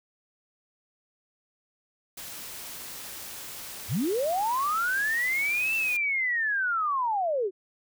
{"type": "noise", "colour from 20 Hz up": "white", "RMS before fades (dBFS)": -40, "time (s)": [2.17, 5.97], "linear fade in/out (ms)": 5}
{"type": "linear two-way sweep", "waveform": "sine", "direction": "up then down", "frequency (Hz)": [70.6, 2686, 353], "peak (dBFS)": -24, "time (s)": [3.88, 7.51], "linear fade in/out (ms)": 50, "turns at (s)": 5.75}
{"effects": []}